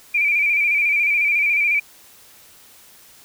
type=tone with vibrato; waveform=sine; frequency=2349 Hz; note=D7; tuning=in tune; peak=-15 dBFS; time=0.14-1.8 s; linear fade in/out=10 ms; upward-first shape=square; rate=14 Hz; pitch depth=41 cents each way; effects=white hiss -48 dBFS RMS until 3.24 s